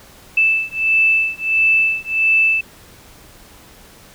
sine beating tone pair, 2637 / 2638.5 Hz, E7 / E7, 0 / +1 cents, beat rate 1.5 Hz, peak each -16 dBFS, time 0.37-2.61 s, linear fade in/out 5 ms, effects pink hiss -44 dBFS RMS until 4.14 s

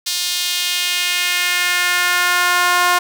sawtooth tone with high-pass filter sweep, 355.8 Hz, F4, 32 cents sharp, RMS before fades -17 dBFS, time 0.06-2.99 s, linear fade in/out 10 ms, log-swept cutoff 4200 to 1000 Hz, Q 1.7, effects none

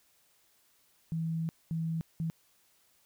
sine tone bursts at uneven times, 163 Hz, E3, 19 cents flat, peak -30 dBFS, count 3, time 1.12-1.49 / 1.71-2.01 / 2.2-2.3 s, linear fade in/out 0 ms, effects white hiss -68 dBFS RMS until 3.05 s

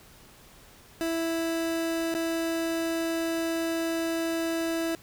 30% pulse tone with dropouts, 329.6 Hz, E4, in tune, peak -24 dBFS, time 1.01-4.95 s, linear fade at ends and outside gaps 0 ms, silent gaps 2.141-2.149 s, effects pink hiss -53 dBFS RMS until 5.02 s

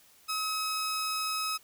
sawtooth tone pair together, 1278 / 2556 Hz, D#6 / D#7, +46 / +46 cents, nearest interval octave, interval 1200 cents, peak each -28 dBFS, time 0.28-1.58 s, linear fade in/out 20 ms, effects white hiss -60 dBFS RMS until 1.63 s

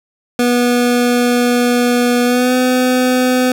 25% pulse tone with pitch glide, 243.5 to 253.1 Hz, B3 to B3, -24 to +43 cents, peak -7 dBFS, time 0.39-3.52 s, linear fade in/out 2 ms, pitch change +67 cents, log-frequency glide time 2.24-2.55 s, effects none

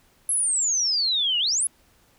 sine exponential two-way sweep, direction down then up, 11190 to 2794 to 11090 Hz, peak -20 dBFS, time 0.29-1.67 s, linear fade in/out 2 ms, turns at 1.39 s, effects pink hiss -60 dBFS RMS until 2.18 s

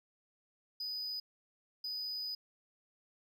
triangle tone bursts at uneven times, 4978 Hz, D#8, in tune, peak -36 dBFS, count 2, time 0.8-1.2 / 1.84-2.35 s, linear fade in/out 5 ms, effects none

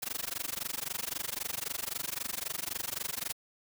white noise with amplitude modulation, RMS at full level -33 dBFS, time 0.02-3.33 s, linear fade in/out 10 ms, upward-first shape sine, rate 23.8 Hz, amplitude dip 100%, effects none

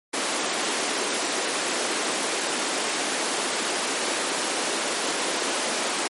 pink high-pass noise, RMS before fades -26 dBFS, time 0.13-6.08 s, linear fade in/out 10 ms, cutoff 280 Hz, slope 24 dB/octave, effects MP3 48 kbps

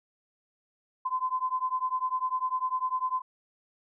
sine beating tone pair, 1021 / 1031 Hz, C6 / C6, -43 / -26 cents, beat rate 10 Hz, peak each -30 dBFS, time 1.05-3.22 s, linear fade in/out 10 ms, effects none

